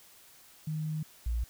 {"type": "tone pair in turn", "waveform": "sine", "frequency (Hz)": [155.4, 58.21], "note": ["D#3", "A#1"], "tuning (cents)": [-2, -2], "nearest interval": "octave + perfect fourth", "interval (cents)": 1700, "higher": "first", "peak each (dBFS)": [-31, -28], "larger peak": "second", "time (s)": [[0.67, 1.03], [1.26, 1.44]], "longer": "first", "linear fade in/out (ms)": 5, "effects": ["white hiss -57 dBFS RMS until 1.49 s"]}